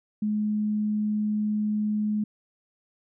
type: tone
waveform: sine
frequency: 211.4 Hz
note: G#3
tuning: 31 cents sharp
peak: -23 dBFS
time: 0.22-2.24 s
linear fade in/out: 5 ms
effects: none